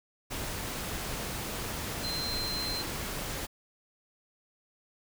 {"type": "tone in noise", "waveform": "sine", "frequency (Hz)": 4120, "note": "C8", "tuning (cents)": -28, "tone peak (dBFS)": -33, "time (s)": [2.03, 2.83], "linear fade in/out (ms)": 20, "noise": "pink", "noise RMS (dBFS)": -36, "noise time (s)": [0.3, 3.47], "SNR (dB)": 0, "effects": []}